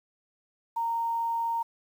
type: tone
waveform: sine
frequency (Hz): 924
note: A#5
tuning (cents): -16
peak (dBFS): -26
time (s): 0.76-1.63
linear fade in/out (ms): 10
effects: 9-bit